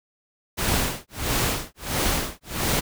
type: noise with tremolo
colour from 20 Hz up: pink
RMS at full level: -22 dBFS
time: 0.57-2.81 s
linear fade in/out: 20 ms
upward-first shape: sine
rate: 1.5 Hz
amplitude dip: 100%
effects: none